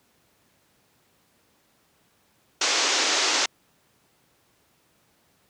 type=band-pass noise; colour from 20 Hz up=white; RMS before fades=-23 dBFS; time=2.61-3.46 s; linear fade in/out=5 ms; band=280 to 6800 Hz; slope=48 dB/octave; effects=pink hiss -64 dBFS RMS until 5.49 s + high-pass 100 Hz 12 dB/octave